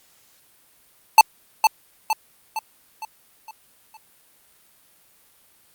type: tone with echo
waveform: square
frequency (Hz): 880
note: A5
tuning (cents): 0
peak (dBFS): -6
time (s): 1.18-1.21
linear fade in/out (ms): 2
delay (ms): 460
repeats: 6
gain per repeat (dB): -6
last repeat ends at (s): 3.97
effects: white hiss -57 dBFS RMS until 5.74 s + Opus 48 kbps